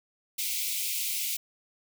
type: high-pass noise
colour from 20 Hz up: white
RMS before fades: -31 dBFS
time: 0.38-1.37 s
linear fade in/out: 10 ms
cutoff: 2100 Hz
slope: 96 dB/octave
effects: none